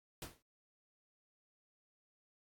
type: noise with exponential decay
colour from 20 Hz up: pink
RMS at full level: -42 dBFS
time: 0.22-0.42 s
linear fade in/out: 1 ms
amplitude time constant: 43 ms
effects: AAC 64 kbps